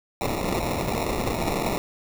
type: noise with sample-and-hold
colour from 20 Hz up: white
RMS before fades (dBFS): -26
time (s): 0.21-1.78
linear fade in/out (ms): 0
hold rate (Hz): 1575
effects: none